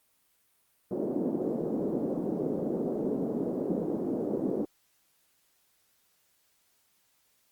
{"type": "band-pass noise", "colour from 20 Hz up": "white", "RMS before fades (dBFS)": -31, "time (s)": [0.91, 4.65], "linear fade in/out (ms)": 2, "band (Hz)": [190, 440], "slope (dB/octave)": 24, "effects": ["white hiss -70 dBFS RMS until 7.51 s", "Opus 32 kbps"]}